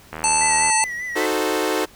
click train, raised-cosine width 0.5 ms, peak -15 dBFS, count 46, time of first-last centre 0.13-0.699 s, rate 79.1 Hz
harmonic tone, 880 Hz, A5, in tune, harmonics 1 / 3 / 5 / 7 / 9 / 10, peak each -19 / -24 / -28 / -24 / -25 / -22 dBFS, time 0.24-0.84 s, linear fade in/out 0 ms
triangle tone with vibrato, 1952 Hz, B6, 21 cents flat, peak -24 dBFS, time 0.41-1.26 s, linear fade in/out 5 ms, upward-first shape sine, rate 5.1 Hz, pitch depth 51 cents each way
sawtooth chord, D# diminished seventh, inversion none, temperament equal, 311.1 / 370 / 440 / 523.3 Hz, D#4 / F#4 / A4 / C5, 0 / 0 / 0 / 0 cents, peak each -21 / -21 / -20 / -23 dBFS, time 1.15-1.86 s, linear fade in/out 20 ms
effects pink hiss -48 dBFS RMS until 1.95 s

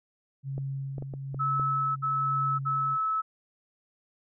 sine tone with tremolo, 136.4 Hz, C#3, 28 cents flat, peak -30 dBFS, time 0.43-2.98 s, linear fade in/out 50 ms, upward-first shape sine, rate 1.1 Hz, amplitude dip 45%
clicks, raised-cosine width 2 ms, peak -26 dBFS, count 6, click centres 0.58 / 0.982 / 1.024 / 1.138 / 1.345 / 1.597 s
sine tone bursts, 1300 Hz, E6, 24 cents flat, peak -25 dBFS, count 3, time 1.39-3.22 s, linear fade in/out 20 ms, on 570 ms, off 60 ms
effects none

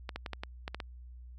clicks, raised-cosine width 0.3 ms, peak -21 dBFS, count 8, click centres 0.092 / 0.16 / 0.262 / 0.333 / 0.435 / 0.679 / 0.746 / 0.802 s, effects added 61 Hz sine -46 dBFS peak until 1.38 s

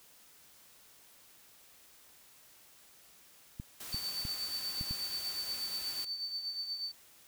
clicks, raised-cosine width 5 ms, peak -28 dBFS, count 5, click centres 3.599 / 3.945 / 4.252 / 4.811 / 4.91 s
white noise, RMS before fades -45 dBFS, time 3.8-6.05 s, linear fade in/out 5 ms
sine tone with tremolo, 4544 Hz, C#8, 42 cents sharp, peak -33 dBFS, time 3.92-6.92 s, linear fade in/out 10 ms, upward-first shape triangle, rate 8.3 Hz, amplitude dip 65%
effects white hiss -60 dBFS RMS until 7.27 s

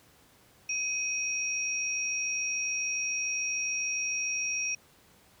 sine tone pair together, 2517 / 5650 Hz, D#7 / F8, +19 / +19 cents, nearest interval octave + major second, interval 1400 cents, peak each -31 / -32 dBFS, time 0.69-4.75 s, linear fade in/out 5 ms, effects pink hiss -60 dBFS RMS until 5.4 s + high-pass 60 Hz 12 dB/octave

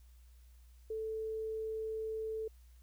sine tone, 440 Hz, A4, in tune, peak -36 dBFS, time 0.9-2.48 s, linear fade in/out 5 ms, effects added 60 Hz sine -56 dBFS peak until 2.82 s + white hiss -72 dBFS RMS until 2.82 s

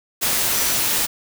sine tone in noise, 5910 Hz, F#8, 3 cents flat, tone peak -29 dBFS, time 0.53-0.78 s, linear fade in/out 20 ms, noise white, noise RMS -20 dBFS, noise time 0.21-1.07 s, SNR -12 dB, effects none

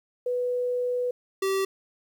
sine / square tone pair in turn, 493.9 / 386.8 Hz, B4 / G4, 0 / -23 cents, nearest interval major third, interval 423 cents, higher first, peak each -24 dBFS, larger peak neither, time 0.26-1.11 / 1.42-1.65 s, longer first, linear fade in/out 5 ms, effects 10-bit

